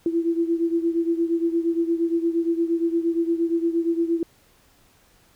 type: beating tone pair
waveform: sine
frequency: 332.8 / 341.4 Hz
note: E4 / F4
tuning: +17 / -39 cents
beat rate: 8.6 Hz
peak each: -21 / -25 dBFS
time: 0.06-4.23 s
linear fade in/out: 2 ms
effects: pink hiss -58 dBFS RMS until 5.35 s